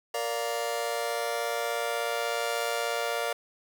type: chord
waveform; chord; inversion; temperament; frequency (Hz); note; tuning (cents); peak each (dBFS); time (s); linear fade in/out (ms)
sawtooth; Bb major; none; just; 466.2 / 582.7 / 699.2; Bb4 / D5 / F5; 0 / -14 / +2; -29; 0.14-3.33; 5
effects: none